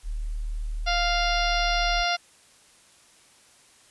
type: tone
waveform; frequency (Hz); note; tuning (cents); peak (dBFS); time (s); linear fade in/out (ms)
sine; 38; D#1; -40; -27; 0.03-2.05; 50
type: harmonic tone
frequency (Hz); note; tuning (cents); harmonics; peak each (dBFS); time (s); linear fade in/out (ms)
698.5; F5; 0; 1 / 2 / 3 / 4 / 5 / 6 / 7 / 8; -26 / -29 / -31 / -32 / -33 / -34 / -34 / -35; 0.86-2.17; 20
effects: white hiss -56 dBFS RMS until 3.9 s + resampled to 24000 Hz